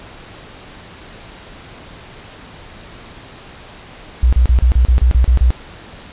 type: tone bursts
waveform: sine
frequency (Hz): 61.3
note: B1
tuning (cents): -12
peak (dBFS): -7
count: 10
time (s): 4.23-5.505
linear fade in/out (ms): 0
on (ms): 96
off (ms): 35
effects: pink hiss -37 dBFS RMS until 6.12 s + resampled to 8000 Hz